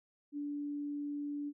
sine tone, 290.1 Hz, D4, 21 cents flat, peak -36 dBFS, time 0.32-1.53 s, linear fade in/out 50 ms, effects none

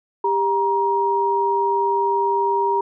sine tone pair together, 397.5 / 945.4 Hz, G4 / A#5, +24 / +24 cents, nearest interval octave + minor third, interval 1500 cents, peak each -21 / -18 dBFS, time 0.24-2.81 s, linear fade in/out 5 ms, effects none

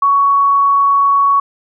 sine tone, 1118 Hz, C#6, 14 cents sharp, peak -8 dBFS, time 0.02-1.4 s, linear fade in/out 5 ms, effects none

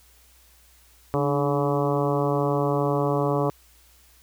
harmonic tone with a mistuned harmonic, 142.3 Hz, C#3, 46 cents sharp, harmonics 1 / 2 / 3 / 4 / 5 / 6 / 7 / 8 / 9, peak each -26 / -28 / -26 / -28 / -31 / -34 / -33 / -32 / -42 dBFS, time 1.14-3.5 s, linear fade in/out 0 ms, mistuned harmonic 2, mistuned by +61 cents, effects added 60 Hz sine -57 dBFS peak until 4.22 s + white hiss -57 dBFS RMS until 4.22 s

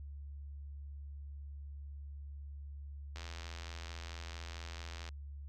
click train, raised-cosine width 0.2 ms, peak -29 dBFS, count 164, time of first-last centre 3.16-5.089 s, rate 84.5 Hz, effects added 71 Hz sine -44 dBFS peak until 5.48 s

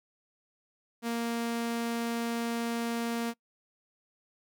sawtooth tone, 233.1 Hz, A#3, in tune, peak -26 dBFS, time 1.02-3.34 s, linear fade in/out 50 ms, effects noise-tail reverb RT60 0.1 s tail -24 dB re dry

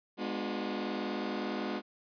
sawtooth chord, G# diminished seventh, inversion none, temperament just, 207.7 / 249.2 / 299 / 358.8 Hz, G#3 / B3 / D4 / F4, 0 / +16 / +31 / +47 cents, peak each -34 / -35 / -36 / -35 dBFS, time 0.17-1.82 s, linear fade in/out 50 ms, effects resampled to 11025 Hz

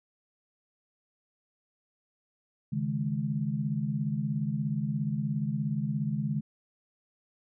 sine chord, C# suspended second, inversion none, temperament equal with one note detuned, 138.59 / 155.56 / 210.4 Hz, C#3 / D#3 / G#3, 0 / 0 / +23 cents, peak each -32 dBFS, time 2.72-6.41 s, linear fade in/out 10 ms, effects none

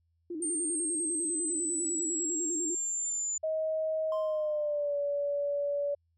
sine tone with vibrato, 328 Hz, E4, 9 cents flat, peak -34 dBFS, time 0.3-2.75 s, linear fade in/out 5 ms, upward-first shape square, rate 10 Hz, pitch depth 99 cents each way
sine exponential sweep, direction down, 8780 to 7040 Hz, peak -30 dBFS, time 0.42-3.38 s, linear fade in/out 5 ms
sine tone with pitch glide, 632 to 572.9 Hz, D#5 to D5, +27 to -43 cents, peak -28 dBFS, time 3.43-5.95 s, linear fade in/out 10 ms, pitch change -170 cents, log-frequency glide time 4.17-4.96 s
triangle tone with exponential decay, 1046.5 Hz, C6, in tune, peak -34 dBFS, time 4.12-5 s, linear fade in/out 2 ms, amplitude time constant 190 ms
effects added 83 Hz sine -70 dBFS peak until 6.17 s

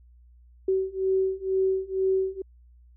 sine beating tone pair, 379.6 / 381.7 Hz, F#4 / G4, +44 / -46 cents, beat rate 2.1 Hz, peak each -26 / -25 dBFS, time 0.68-2.42 s, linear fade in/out 5 ms, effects added 60 Hz sine -51 dBFS peak until 2.96 s

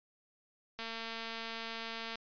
click train, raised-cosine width 0.2 ms, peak -24 dBFS, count 311, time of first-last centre 0.79-2.156 s, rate 227 Hz, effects resampled to 11025 Hz

